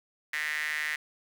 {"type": "tone with high-pass filter", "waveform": "sawtooth", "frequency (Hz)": 152.2, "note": "D#3", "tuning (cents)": -38, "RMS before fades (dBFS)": -32, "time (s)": [0.33, 0.96], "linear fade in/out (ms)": 5, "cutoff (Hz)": 1900, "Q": 8, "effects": []}